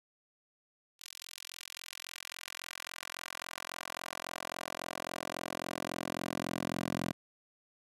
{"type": "tone with high-pass filter sweep", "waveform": "10% pulse", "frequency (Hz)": 43.65, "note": "F1", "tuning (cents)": 0, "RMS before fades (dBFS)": -41, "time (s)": [0.99, 7.13], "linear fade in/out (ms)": 20, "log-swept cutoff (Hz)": [4100, 190], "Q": 0.94, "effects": ["resampled to 32000 Hz"]}